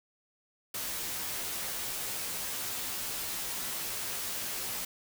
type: noise with comb filter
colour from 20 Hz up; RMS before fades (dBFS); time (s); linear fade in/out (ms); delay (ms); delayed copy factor
white; -36; 0.74-4.85; 5; 14; -0.65
effects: none